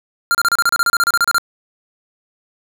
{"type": "tone bursts", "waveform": "square", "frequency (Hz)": 1392, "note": "F6", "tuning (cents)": -6, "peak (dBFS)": -12, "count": 16, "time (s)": [0.31, 1.382], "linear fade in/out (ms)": 0, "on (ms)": 37, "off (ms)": 32, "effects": []}